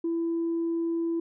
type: tone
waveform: sine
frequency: 333.7 Hz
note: E4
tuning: 21 cents sharp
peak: -24 dBFS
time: 0.04-1.2 s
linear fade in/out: 5 ms
effects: tanh soft clip ceiling -22 dBFS